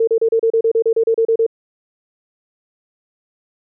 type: tone bursts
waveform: sine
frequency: 453 Hz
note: A#4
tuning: 50 cents flat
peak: -11 dBFS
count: 14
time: 0-1.465 s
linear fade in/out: 5 ms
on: 74 ms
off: 33 ms
effects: none